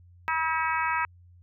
harmonic tone, 321.4 Hz, E4, 44 cents flat, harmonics 3 / 4 / 5 / 6 / 7 / 8, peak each -28 / -30 / -32 / -34 / -35 / -36 dBFS, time 0.28-1.05 s, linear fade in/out 0 ms, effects added 88 Hz sine -51 dBFS peak until 1.42 s

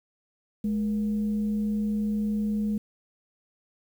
sine tone with frequency modulation, 210.9 Hz, G#3, 27 cents sharp, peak -24 dBFS, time 0.64-2.78 s, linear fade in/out 5 ms, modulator 261 Hz, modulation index 0.23, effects 9-bit

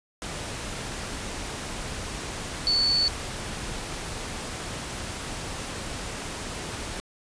sine tone in noise, 4464 Hz, C#8, 11 cents sharp, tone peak -20 dBFS, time 2.67-3.08 s, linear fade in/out 0 ms, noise pink, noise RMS -34 dBFS, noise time 0.22-7 s, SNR +11 dB, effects resampled to 22050 Hz

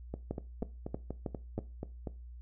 two click trains, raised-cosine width 2 ms, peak -24 / -21 dBFS, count 9 / 5, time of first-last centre 0.14-2.072 / 0.31-1.58 s, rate 4.14 / 3.15 Hz, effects noise-tail reverb RT60 0.3 s tail -18 dB re dry + added 60 Hz sine -45 dBFS peak until 2.41 s

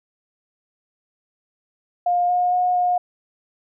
sine tone with pitch steps, 708 / 717 / 723 / 717 Hz, F5 / F5 / F#5 / F5, +23 / +45 / -40 / +45 cents, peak -16 dBFS, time 2.06-2.98 s, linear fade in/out 5 ms, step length 230 ms, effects none

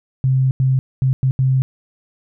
sine tone bursts at uneven times, 131.5 Hz, C3, 9 cents sharp, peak -12 dBFS, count 5, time 0.24-0.51 / 0.6-0.79 / 1.02-1.13 / 1.23-1.31 / 1.39-1.62 s, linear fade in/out 0 ms, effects none

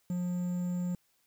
triangle tone with quantisation, 177.9 Hz, F3, 32 cents sharp, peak -28 dBFS, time 0.1-0.95 s, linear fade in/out 2 ms, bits 9, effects white hiss -72 dBFS RMS until 1.26 s

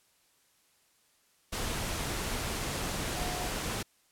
sine tone in noise, 721 Hz, F#5, 45 cents flat, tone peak -39 dBFS, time 3.16-3.48 s, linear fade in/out 10 ms, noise pink, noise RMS -34 dBFS, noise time 1.52-3.83 s, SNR -8 dB, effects white hiss -68 dBFS RMS until 4.11 s + low-pass 12000 Hz 12 dB/octave

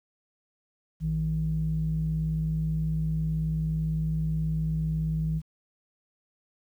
sine tone pair together, 58.74 / 158 Hz, A#1 / D#3, +14 / +27 cents, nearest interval octave + perfect fourth, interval 1713 cents, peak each -31 / -25 dBFS, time 1-5.42 s, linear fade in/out 50 ms, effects tanh soft clip ceiling -18 dBFS + 10-bit

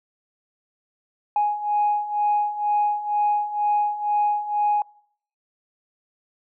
sine beating tone pair, 830.6 / 832.7 Hz, G#5 / G#5, 0 / +4 cents, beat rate 2.1 Hz, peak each -24 / -20 dBFS, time 1.36-4.82 s, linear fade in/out 2 ms, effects noise-tail reverb RT60 0.6 s tail -24 dB re dry + tanh soft clip ceiling -13 dBFS

